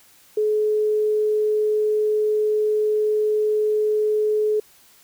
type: tone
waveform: sine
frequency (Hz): 426.3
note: G#4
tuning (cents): +45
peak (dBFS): -17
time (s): 0.37-4.6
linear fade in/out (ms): 5
effects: white hiss -53 dBFS RMS until 5.03 s